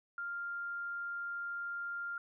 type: tone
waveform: sine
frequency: 1396.9 Hz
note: F6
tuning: in tune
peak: -37 dBFS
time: 0.18-2.18 s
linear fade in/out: 2 ms
effects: none